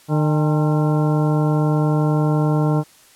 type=harmonic tone with a mistuned harmonic; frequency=151.6 Hz; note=D#3; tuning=45 cents flat; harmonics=1 / 2 / 3 / 4 / 5 / 6 / 7 / 9; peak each=-16 / -22 / -26 / -28 / -30 / -32 / -33 / -35 dBFS; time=0.08-2.84 s; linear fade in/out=50 ms; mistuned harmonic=5; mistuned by=+79 cents; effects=white hiss -50 dBFS RMS until 3.15 s + low-pass 12000 Hz 12 dB/octave